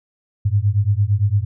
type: beating tone pair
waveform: sine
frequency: 98 / 106.8 Hz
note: G2 / G#2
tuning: 0 / +49 cents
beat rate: 8.8 Hz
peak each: -17 dBFS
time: 0.45-1.45 s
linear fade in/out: 10 ms
effects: none